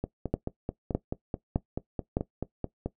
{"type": "two click trains", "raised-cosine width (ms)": 2, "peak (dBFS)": [-12, -17], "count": [4, 14], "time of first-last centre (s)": [[0.34, 2.169], [0.04, 2.86]], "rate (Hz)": [1.64, 4.61], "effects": ["noise-tail reverb RT60 0.1 s tail -17 dB re dry"]}